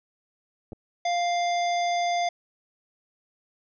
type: clicks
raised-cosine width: 2 ms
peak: -27 dBFS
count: 2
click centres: 0.722 / 0.731 s
type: harmonic tone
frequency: 698.5 Hz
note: F5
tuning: in tune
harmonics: 1 / 3 / 5 / 7 / 9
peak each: -23 / -33 / -37 / -40 / -42 dBFS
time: 1.05-2.29 s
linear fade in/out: 5 ms
effects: none